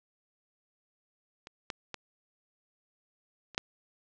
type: clicks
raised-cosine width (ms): 0.2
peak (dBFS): -27 / -17 / -20 / -30 / -10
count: 5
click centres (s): 1.471 / 1.702 / 1.943 / 3.547 / 3.579
effects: low-pass 7000 Hz 12 dB/octave